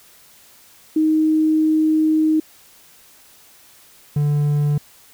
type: tone pair in turn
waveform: sine / triangle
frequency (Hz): 312.8 / 146.64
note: D#4 / D3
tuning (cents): +9 / -2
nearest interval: octave + minor second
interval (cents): 1311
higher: first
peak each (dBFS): -13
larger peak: neither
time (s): 0.96-2.4 / 4.16-4.78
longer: first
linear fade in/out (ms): 5
effects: white hiss -49 dBFS RMS until 5.13 s